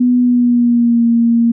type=tone with pitch glide; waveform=sine; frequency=246.9 to 233 Hz; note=B3 to A#3; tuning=0 to -1 cents; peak=-8 dBFS; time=0-1.52 s; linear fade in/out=10 ms; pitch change=-101 cents; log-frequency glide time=0.2-1.05 s; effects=none